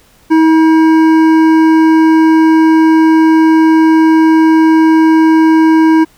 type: tone with hard clipping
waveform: sine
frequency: 320 Hz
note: D#4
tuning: 49 cents sharp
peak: -6 dBFS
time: 0.3-6.05 s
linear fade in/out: 20 ms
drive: 11 dB
effects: pink hiss -47 dBFS RMS until 6.17 s